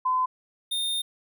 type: tone pair in turn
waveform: sine / square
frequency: 1020 / 3642 Hz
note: C6 / A#7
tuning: -44 / -41 cents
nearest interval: octave + minor seventh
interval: 2203 cents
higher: second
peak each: -21 / -26 dBFS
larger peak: first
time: 0.05-0.26 / 0.71-1.02 s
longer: second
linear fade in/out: 10 ms
effects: none